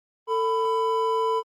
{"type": "tone pair together", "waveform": "triangle", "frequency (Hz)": [446.6, 998], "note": ["A4", "B5"], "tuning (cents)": [26, 18], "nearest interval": "octave + major second", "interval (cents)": 1392, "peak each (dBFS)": -22, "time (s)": [0.27, 1.43], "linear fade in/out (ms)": 50, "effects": ["Opus 24 kbps"]}